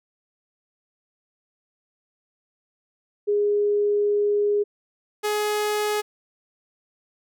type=tone pair in turn; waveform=sine / sawtooth; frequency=412.3 / 420.2 Hz; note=G#4 / G#4; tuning=-13 / +20 cents; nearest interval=unison; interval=33 cents; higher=second; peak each=-18 dBFS; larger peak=neither; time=3.27-4.64 / 5.23-6.02 s; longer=first; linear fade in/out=20 ms; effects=none